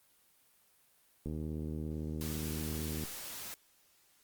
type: click train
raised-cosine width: 3 ms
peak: -27 dBFS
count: 139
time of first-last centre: 1.26-3.036 s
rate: 77.7 Hz
type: noise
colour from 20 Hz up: white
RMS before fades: -44 dBFS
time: 2.21-3.54 s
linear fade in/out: 0 ms
effects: white hiss -68 dBFS RMS until 4.23 s + Opus 32 kbps